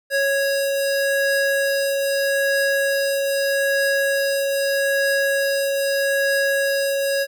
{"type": "tone pair together", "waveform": "square", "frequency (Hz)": [552.4, 1658], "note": ["C#5", "G#6"], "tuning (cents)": [-6, -3], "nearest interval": "octave + perfect fifth", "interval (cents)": 1903, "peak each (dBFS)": [-20, -24], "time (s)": [0.1, 7.27], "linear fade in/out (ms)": 50, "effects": []}